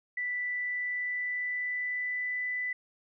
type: tone with pitch glide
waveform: sine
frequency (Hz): 1975.5 to 1992.7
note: B6 to B6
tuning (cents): 0 to +15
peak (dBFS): -30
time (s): 0.17-2.73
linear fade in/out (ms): 5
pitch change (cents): +15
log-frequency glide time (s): 0.35-2.48
effects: none